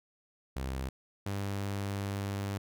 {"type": "tone pair in turn", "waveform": "sawtooth", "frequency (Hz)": [65.9, 99.57], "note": ["C2", "G2"], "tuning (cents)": [13, 28], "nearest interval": "perfect fifth", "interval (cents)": 715, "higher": "second", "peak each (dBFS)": [-30, -29], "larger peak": "second", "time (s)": [[0.56, 0.89], [1.26, 2.58]], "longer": "second", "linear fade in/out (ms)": 5, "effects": []}